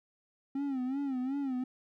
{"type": "tone with vibrato", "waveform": "triangle", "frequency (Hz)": 267, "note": "C4", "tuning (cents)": 35, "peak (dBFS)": -29, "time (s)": [0.55, 1.64], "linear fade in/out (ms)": 5, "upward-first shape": "sine", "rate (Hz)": 2.7, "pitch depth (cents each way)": 110, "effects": []}